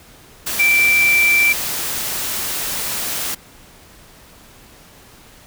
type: tone in noise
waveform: sine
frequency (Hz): 2342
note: D7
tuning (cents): -5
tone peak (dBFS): -11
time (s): 0.59-1.53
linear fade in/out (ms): 10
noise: white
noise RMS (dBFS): -23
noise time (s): 0.46-3.35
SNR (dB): +9
effects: pink hiss -45 dBFS RMS until 5.46 s